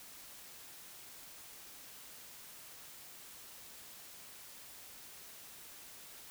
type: silence
effects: white hiss -53 dBFS RMS until 6.3 s